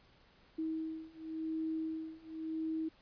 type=beating tone pair; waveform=sine; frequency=318.7 / 319.62 Hz; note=D#4 / D#4; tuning=+42 / +47 cents; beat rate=0.92 Hz; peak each=-40 / -39 dBFS; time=0.58-2.89 s; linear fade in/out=10 ms; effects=pink hiss -65 dBFS RMS until 3.01 s + resampled to 11025 Hz